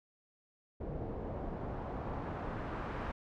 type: noise with low-pass filter sweep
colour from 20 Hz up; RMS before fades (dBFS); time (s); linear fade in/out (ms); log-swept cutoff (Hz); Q
pink; -40; 0.8-3.12; 10; 530 to 1500; 1.1
effects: none